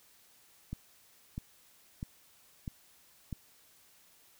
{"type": "click train", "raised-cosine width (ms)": 5, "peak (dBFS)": -25, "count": 5, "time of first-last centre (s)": [0.73, 3.327], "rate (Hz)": 1.54, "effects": ["white hiss -63 dBFS RMS until 4.39 s"]}